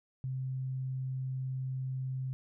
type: tone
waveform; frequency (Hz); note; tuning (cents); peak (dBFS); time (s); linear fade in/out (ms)
sine; 130.81; C3; 0; -33; 0.24-2.33; 0
effects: none